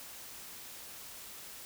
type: silence
effects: white hiss -48 dBFS RMS until 1.65 s